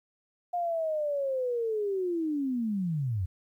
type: linear sweep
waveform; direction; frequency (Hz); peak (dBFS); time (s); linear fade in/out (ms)
sine; down; 713 to 84.2; -27; 0.53-3.26; 10
effects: 11-bit